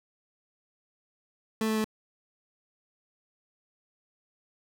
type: tone with pitch steps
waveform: 30% pulse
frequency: 220 / 218.5 / 217 Hz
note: A3 / A3 / A3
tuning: 0 / -12 / -24 cents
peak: -23 dBFS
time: 1.61-1.844 s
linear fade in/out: 2 ms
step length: 78 ms
effects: none